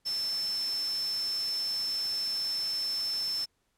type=tone in noise; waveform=sine; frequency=5300 Hz; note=E8; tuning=9 cents sharp; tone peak=-29 dBFS; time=0.05-3.46 s; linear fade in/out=20 ms; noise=white; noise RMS=-43 dBFS; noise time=0.05-3.46 s; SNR=+11 dB; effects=pink hiss -75 dBFS RMS until 3.77 s + low-pass 12000 Hz 12 dB/octave